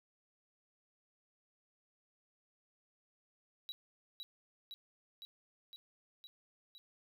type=tone with echo; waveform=triangle; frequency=3894 Hz; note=B7; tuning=25 cents flat; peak=-40 dBFS; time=3.69-3.72 s; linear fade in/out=0 ms; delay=510 ms; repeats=6; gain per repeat=-2 dB; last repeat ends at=6.78 s; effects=none